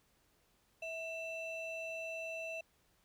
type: ring-modulated tone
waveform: triangle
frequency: 1661.2 Hz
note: G#6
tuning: in tune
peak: -35 dBFS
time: 0.82-2.61 s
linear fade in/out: 5 ms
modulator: 1010 Hz
effects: pink hiss -73 dBFS RMS until 3.04 s